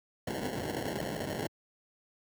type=noise with sample-and-hold; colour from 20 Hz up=white; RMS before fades=-35 dBFS; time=0.27-1.47 s; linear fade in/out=5 ms; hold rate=1225 Hz; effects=high-pass 100 Hz 12 dB/octave